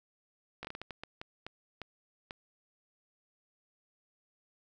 slowing click train, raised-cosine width 0.3 ms, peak -25 dBFS, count 12, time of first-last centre 0.63-2.309 s, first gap 17 ms, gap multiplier 1.4, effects none

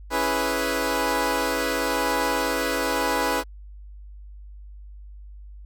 15% pulse chord, C# minor seventh, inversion none, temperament equal, 277.2 / 329.6 / 415.3 / 493.9 Hz, C#4 / E4 / G#4 / B4, 0 / 0 / 0 / 0 cents, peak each -22 / -23 / -24 / -19 dBFS, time 0.1-3.44 s, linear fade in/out 50 ms, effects added 50 Hz sine -39 dBFS peak until 5.65 s

